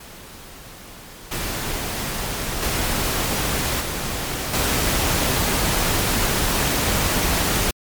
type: noise with level steps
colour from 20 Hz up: pink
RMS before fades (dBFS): -40 / -26 / -22 / -26 / -20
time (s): 0-7.71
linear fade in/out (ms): 5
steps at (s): 1.31 / 2.62 / 3.8 / 4.53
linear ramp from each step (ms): 10
effects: MP3 96 kbps